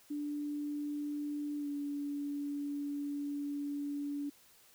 sine tone with pitch glide, 293.2 to 287.3 Hz, D4 to D4, -3 to -38 cents, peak -35 dBFS, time 0.1-4.3 s, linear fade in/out 10 ms, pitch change -35 cents, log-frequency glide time 1.58-1.68 s, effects white hiss -63 dBFS RMS until 4.74 s

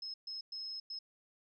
sine tone bursts at uneven times, 5170 Hz, E8, 34 cents flat, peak -40 dBFS, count 4, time 0.02-0.14 / 0.27-0.41 / 0.52-0.8 / 0.9-0.99 s, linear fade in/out 5 ms, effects none

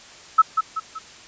sine tone with echo, 1301 Hz, E6, 23 cents flat, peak -8 dBFS, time 0.38-0.42 s, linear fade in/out 10 ms, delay 190 ms, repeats 3, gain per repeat -7 dB, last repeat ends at 0.99 s, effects white hiss -44 dBFS RMS until 1.27 s + resampled to 16000 Hz

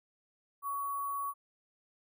sine tone with sample-and-hold, 1121 Hz, C#6, 19 cents sharp, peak -33 dBFS, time 0.62-1.34 s, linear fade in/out 50 ms, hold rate 11025 Hz, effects none

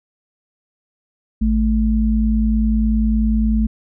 sine tone pair together, 55.04 / 218.2 Hz, A1 / A3, +1 / -14 cents, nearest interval 2 octaves, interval 2385 cents, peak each -16 dBFS, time 1.41-3.67 s, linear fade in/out 10 ms, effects none

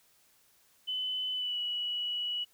sine tone with pitch glide, 3019 to 2935 Hz, F#7 to F#7, +34 to -15 cents, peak -31 dBFS, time 0.87-2.45 s, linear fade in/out 20 ms, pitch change -49 cents, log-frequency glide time 1.32-1.59 s, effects white hiss -66 dBFS RMS until 2.53 s

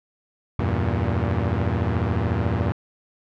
sawtooth chord, E diminished, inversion none, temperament equal with one note detuned, 82.41 / 96.26 / 116.54 Hz, E2 / G2 / Bb2, 0 / -31 / 0 cents, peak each -21 dBFS, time 0.59-2.72 s, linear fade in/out 0 ms, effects low-pass 2000 Hz 12 dB/octave

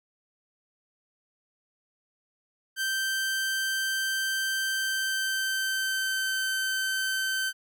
sawtooth tone with pitch glide, 1560 to 1543 Hz, G6 to G6, -9 to -28 cents, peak -23 dBFS, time 2.76-7.53 s, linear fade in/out 50 ms, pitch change -19 cents, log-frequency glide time 4.64-6.36 s, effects none

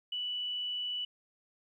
sine tone, 2962 Hz, F#7, 1 cent sharp, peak -33 dBFS, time 0.12-1.05 s, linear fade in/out 5 ms, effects 12-bit

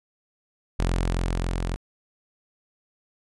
sawtooth tone with level ramp, 43.65 Hz, F1, in tune, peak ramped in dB -17 to -22 dBFS, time 0.79-1.76 s, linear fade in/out 0 ms, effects resampled to 24000 Hz

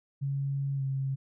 sine tone with pitch glide, 138.59 to 135.11 Hz, C#3 to C#3, 0 to -44 cents, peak -28 dBFS, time 0.21-1.16 s, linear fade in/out 20 ms, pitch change -44 cents, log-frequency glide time 0.76-0.82 s, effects none

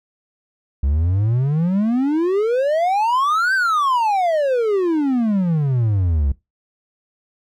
triangle exponential two-way sweep, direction up then down, 65.9 to 1588 to 65.9 Hz, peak -13 dBFS, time 0.83-6.32 s, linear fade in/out 5 ms, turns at 3.54 s, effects noise-tail reverb RT60 0.2 s tail -20 dB re dry

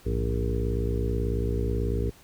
harmonic tone with a mistuned harmonic, 58.27 Hz, A#1, in tune, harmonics 1 / 2 / 3 / 4 / 5 / 6 / 7 / 8, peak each -27 / -30 / -36 / -37 / -38 / -39 / -33 / -36 dBFS, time 0.05-2.11 s, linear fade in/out 20 ms, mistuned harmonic 2, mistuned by -150 cents, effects pink hiss -54 dBFS RMS until 2.23 s

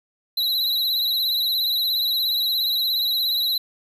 square tone with vibrato, 3964 Hz, B7, 6 cents sharp, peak -20 dBFS, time 0.37-3.58 s, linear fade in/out 5 ms, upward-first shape triangle, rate 17 Hz, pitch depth 78 cents each way, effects none

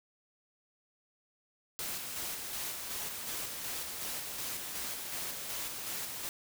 white noise with tremolo, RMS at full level -38 dBFS, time 1.79-6.29 s, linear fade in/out 0 ms, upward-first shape square, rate 2.7 Hz, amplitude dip 30%, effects none

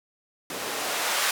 blue noise with band-pass filter sweep, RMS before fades -28 dBFS, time 0.5-1.31 s, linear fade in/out 2 ms, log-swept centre 270 to 1100 Hz, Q 0.87, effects none

